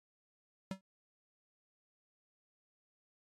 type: tone with exponential decay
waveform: square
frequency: 191.1 Hz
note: G3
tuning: 44 cents flat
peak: -34 dBFS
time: 0.71-0.81 s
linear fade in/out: 2 ms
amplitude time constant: 20 ms
effects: low-pass 9000 Hz 12 dB/octave + MP3 64 kbps